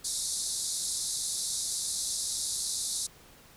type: band-pass noise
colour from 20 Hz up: white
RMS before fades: -33 dBFS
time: 0.04-3.07 s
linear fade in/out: 10 ms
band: 3700 to 11000 Hz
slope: 96 dB/octave
effects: pink hiss -55 dBFS RMS until 3.56 s